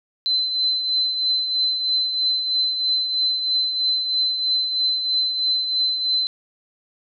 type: tone with tremolo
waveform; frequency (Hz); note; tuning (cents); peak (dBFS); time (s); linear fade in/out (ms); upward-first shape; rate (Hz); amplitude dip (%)
sine; 4056; B7; +45; -16; 0.26-6.27; 0; triangle; 3.1; 55
effects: none